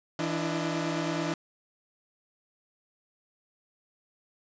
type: tone cluster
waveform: sawtooth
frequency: 163.3 / 295.2 / 336 / 621 Hz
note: E3 / D4 / E4 / D#5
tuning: -16 / +9 / +33 / -3 cents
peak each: -29 / -29 / -30 / -35 dBFS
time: 0.19-1.34 s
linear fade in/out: 2 ms
effects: resampled to 16000 Hz + 10-bit